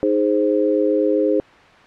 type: chord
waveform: sine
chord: Ab major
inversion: second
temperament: equal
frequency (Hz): 311.1 / 415.3 / 523.3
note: Eb4 / Ab4 / C5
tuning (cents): 0 / 0 / 0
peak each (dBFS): -19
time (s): 0.03-1.4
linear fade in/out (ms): 0
effects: white hiss -45 dBFS RMS until 1.86 s + low-pass 2000 Hz 12 dB/octave